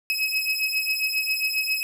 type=beating tone pair; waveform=30% pulse; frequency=2555 / 2562.4 Hz; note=D#7 / E7; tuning=+45 / -50 cents; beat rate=7.4 Hz; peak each=-23 dBFS; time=0.1-1.83 s; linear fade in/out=0 ms; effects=none